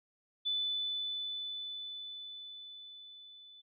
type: tone with level ramp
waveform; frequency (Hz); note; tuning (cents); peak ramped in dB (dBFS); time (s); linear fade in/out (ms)
sine; 3496; A7; -12; -30 to -53; 0.45-3.62; 20
effects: none